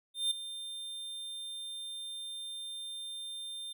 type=tone with ADSR envelope; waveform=square; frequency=3600 Hz; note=A7; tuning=39 cents sharp; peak=-27 dBFS; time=0.14-3.73 s; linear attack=170 ms; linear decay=7 ms; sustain=-13 dB; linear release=10 ms; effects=none